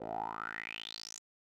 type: tone with band-pass filter sweep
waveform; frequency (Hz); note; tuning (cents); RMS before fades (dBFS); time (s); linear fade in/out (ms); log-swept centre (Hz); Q
10% pulse; 55.2; A1; +6; -42; 0-1.19; 10; 520 to 7100; 7.9
effects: none